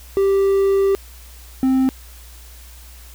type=tone pair in turn; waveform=triangle; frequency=392 / 262.3 Hz; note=G4 / C4; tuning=0 / +4 cents; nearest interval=perfect fifth; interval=696 cents; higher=first; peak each=-11 dBFS; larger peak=neither; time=0.17-0.95 / 1.63-1.89 s; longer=first; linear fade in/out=0 ms; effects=added 60 Hz sine -39 dBFS peak until 3.14 s + white hiss -45 dBFS RMS until 3.14 s